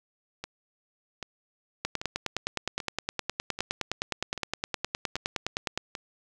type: two click trains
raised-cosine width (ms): 0.2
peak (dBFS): -18 / -11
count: 8 / 39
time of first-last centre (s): 0.44-5.952 / 1.85-5.776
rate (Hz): 1.27 / 9.68
effects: none